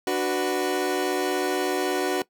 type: chord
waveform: 30% pulse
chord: B minor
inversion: first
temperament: equal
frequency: 293.7 / 370 / 493.9 Hz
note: D4 / F#4 / B4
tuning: 0 / 0 / 0 cents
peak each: -26 / -22 / -28 dBFS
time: 0.07-2.22 s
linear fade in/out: 2 ms
effects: noise-tail reverb RT60 0.1 s tail -19 dB re dry